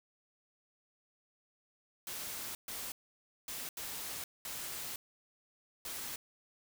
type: noise bursts at uneven times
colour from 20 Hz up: white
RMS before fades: -42 dBFS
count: 6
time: 2.07-2.55 / 2.68-2.92 / 3.48-3.69 / 3.77-4.24 / 4.45-4.96 / 5.85-6.16 s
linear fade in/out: 2 ms
effects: none